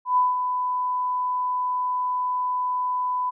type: tone with ADSR envelope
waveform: sine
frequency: 999 Hz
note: B5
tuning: 20 cents sharp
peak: -15 dBFS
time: 0.05-3.31 s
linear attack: 120 ms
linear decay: 180 ms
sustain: -7 dB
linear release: 21 ms
effects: none